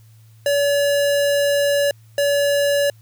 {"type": "tone pair in turn", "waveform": "square", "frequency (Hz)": [570, 570], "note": ["C#5", "C#5"], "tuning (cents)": [48, 48], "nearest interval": "unison", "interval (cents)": 0, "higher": "neither", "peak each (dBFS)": -16, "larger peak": "neither", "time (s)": [[0.46, 1.91], [2.18, 2.9]], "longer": "first", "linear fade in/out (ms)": 2, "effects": ["added 111 Hz sine -45 dBFS peak until 3.01 s", "white hiss -59 dBFS RMS until 3.01 s"]}